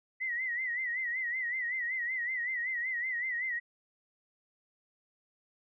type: tone with vibrato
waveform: sine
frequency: 1975.5 Hz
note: B6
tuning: in tune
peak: -31 dBFS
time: 0.2-3.6 s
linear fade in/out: 20 ms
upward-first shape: sine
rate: 5.3 Hz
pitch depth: 99 cents each way
effects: none